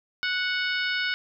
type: harmonic tone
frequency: 738 Hz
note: F#5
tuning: 5 cents flat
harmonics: 2 / 3 / 4 / 5 / 6 / 7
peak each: -27 / -31 / -33 / -35 / -37 / -38 dBFS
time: 0.23-1.14 s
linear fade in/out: 0 ms
effects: none